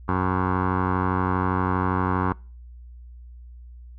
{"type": "tone with low-pass filter", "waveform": "15% pulse", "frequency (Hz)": 92.5, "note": "F#2", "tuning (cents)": 0, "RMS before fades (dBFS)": -23, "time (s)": [0.08, 2.33], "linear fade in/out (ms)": 10, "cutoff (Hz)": 1200, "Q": 9.4, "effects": ["noise-tail reverb RT60 0.4 s tail -26 dB re dry", "added 60 Hz sine -40 dBFS peak until 3.98 s"]}